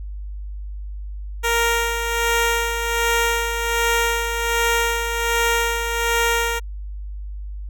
10% pulse tone with tremolo, 466.2 Hz, A#4, in tune, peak -8 dBFS, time 1.43-6.6 s, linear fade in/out 20 ms, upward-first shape sine, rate 1.3 Hz, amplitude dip 50%, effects added 50 Hz sine -28 dBFS peak until 7.69 s

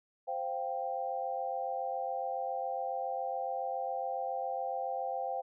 sine chord, C suspended fourth, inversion none, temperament just, 523.3 / 697.7 / 784.9 Hz, C5 / F5 / G5, 0 / -2 / +2 cents, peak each -38 / -38 / -36 dBFS, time 0.27-5.42 s, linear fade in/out 20 ms, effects none

